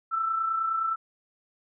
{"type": "tone pair together", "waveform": "sine", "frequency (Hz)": [1300, 1329.6], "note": ["E6", "E6"], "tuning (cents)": [-24, 15], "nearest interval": "unison", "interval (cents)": 39, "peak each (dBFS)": [-35, -25], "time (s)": [0.11, 0.96], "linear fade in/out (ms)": 20, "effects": []}